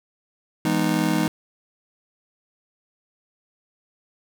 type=chord; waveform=square; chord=E major seventh; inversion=none; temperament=just; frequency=164.81 / 206 / 247.2 / 309 Hz; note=E3 / G#3 / B3 / D#4; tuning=0 / -14 / +2 / -12 cents; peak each=-26 / -26 / -28 / -24 dBFS; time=0.65-1.28 s; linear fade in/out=2 ms; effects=none